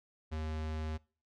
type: tone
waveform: square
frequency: 78.2 Hz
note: D#2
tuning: 9 cents sharp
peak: -36 dBFS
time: 0.31-0.98 s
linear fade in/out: 20 ms
effects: noise-tail reverb RT60 0.4 s tail -24 dB re dry + low-pass 5000 Hz 12 dB/octave